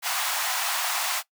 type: high-pass noise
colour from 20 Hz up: pink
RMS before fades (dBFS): -27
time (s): 0.02-1.23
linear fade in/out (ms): 50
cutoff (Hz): 710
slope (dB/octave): 48
effects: noise-tail reverb RT60 0.1 s tail -19 dB re dry